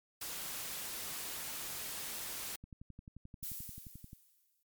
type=noise; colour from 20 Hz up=white; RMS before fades=-42 dBFS; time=0.21-2.56 s; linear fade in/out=5 ms
type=click train; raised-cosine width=5 ms; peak=-37 dBFS; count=18; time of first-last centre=2.64-4.131 s; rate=11.4 Hz
type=noise with exponential decay; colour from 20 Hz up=violet; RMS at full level=-39 dBFS; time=3.43-4.63 s; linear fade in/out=2 ms; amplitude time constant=260 ms
effects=MP3 96 kbps